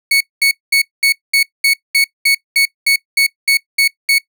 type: tone bursts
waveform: 30% pulse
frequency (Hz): 2217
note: C#7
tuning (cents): 0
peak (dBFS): -6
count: 14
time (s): 0.11-4.184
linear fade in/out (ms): 5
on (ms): 96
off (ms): 210
effects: noise-tail reverb RT60 0.1 s tail -21 dB re dry